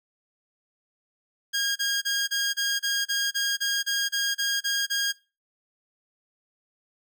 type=tone bursts; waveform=15% pulse; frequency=1624 Hz; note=G#6; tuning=39 cents flat; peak=-17 dBFS; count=14; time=1.53-5.127 s; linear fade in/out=20 ms; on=230 ms; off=29 ms; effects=noise-tail reverb RT60 0.3 s tail -22 dB re dry